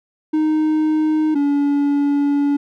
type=tone pair in turn; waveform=triangle; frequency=310 / 285.6 Hz; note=D#4 / D4; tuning=-6 / -48 cents; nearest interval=minor second; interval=142 cents; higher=first; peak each=-12 / -12 dBFS; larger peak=neither; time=0.33-1.35 / 1.35-2.57 s; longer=second; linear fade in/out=10 ms; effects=none